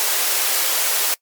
white high-pass noise, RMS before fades -19 dBFS, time 0-1.14 s, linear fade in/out 0 ms, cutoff 400 Hz, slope 24 dB/octave, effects noise-tail reverb RT60 0.1 s tail -23 dB re dry + MP3 96 kbps

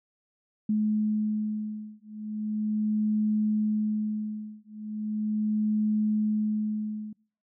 sine beating tone pair, 213.2 / 213.58 Hz, G#3 / G#3, +46 / +49 cents, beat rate 0.38 Hz, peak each -28 dBFS, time 0.69-7.13 s, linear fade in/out 5 ms, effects noise-tail reverb RT60 0.5 s tail -26 dB re dry

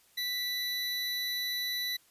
square tone pair together, 1975.5 / 3960 Hz, B6 / B7, 0 / +4 cents, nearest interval octave, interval 1204 cents, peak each -38 / -33 dBFS, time 0.17-1.97 s, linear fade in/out 10 ms, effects white hiss -64 dBFS RMS until 2.1 s + resampled to 32000 Hz

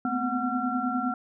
sine tone cluster, 221.2 / 246.6 / 256.4 / 736 / 1364 Hz, A3 / B3 / C4 / F#5 / F6, +9 / -2 / -35 / -9 / -41 cents, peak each -36 / -31 / -30 / -32 / -31 dBFS, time 0.05-1.14 s, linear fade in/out 2 ms, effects none

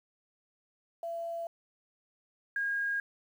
sine tone pair in turn, 674 / 1628.2 Hz, E5 / G#6, +38 / -35 cents, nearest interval octave + minor third, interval 1527 cents, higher second, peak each -34 / -29 dBFS, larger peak second, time 1.03-1.47 / 2.56-3 s, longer neither, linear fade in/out 2 ms, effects 10-bit

